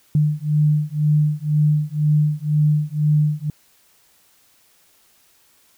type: beating tone pair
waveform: sine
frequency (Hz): 149.6 / 151.6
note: D3 / D#3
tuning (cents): +32 / -45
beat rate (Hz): 2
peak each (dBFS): -18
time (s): 0.15-3.5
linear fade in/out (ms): 2
effects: white hiss -57 dBFS RMS until 5.77 s